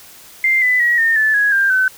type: tone with pitch steps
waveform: sine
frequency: 2093 / 1999.6 / 1910.4 / 1825.2 / 1743.8 / 1666 / 1591.7 / 1520.7 Hz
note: C7 / B6 / A#6 / A#6 / A6 / G#6 / G6 / F#6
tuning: 0 / +21 / +42 / -37 / -16 / +5 / +26 / +47 cents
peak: -11 dBFS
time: 0.44-1.88 s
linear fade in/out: 2 ms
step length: 180 ms
effects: white hiss -41 dBFS RMS until 1.97 s